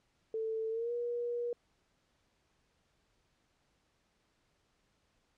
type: tone with pitch glide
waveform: sine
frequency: 443.9 to 478.5 Hz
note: A4 to A#4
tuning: +15 to +45 cents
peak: -33 dBFS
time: 0.34-1.53 s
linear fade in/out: 2 ms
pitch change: +130 cents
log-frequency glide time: 0.7-0.92 s
effects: pink hiss -75 dBFS RMS until 5.37 s + low-pass 7000 Hz 12 dB/octave